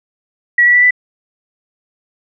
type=tone with pitch steps; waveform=sine; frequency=1927 / 1946 / 1965.2 / 1984.6 Hz; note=B6 / B6 / B6 / B6; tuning=-43 / -26 / -9 / +8 cents; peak=-6 dBFS; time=0.58-0.908 s; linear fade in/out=5 ms; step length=82 ms; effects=none